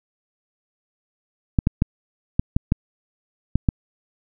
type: clicks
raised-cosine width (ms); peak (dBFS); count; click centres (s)
5; -4; 8; 1.588 / 1.671 / 1.821 / 2.395 / 2.565 / 2.721 / 3.556 / 3.688
effects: none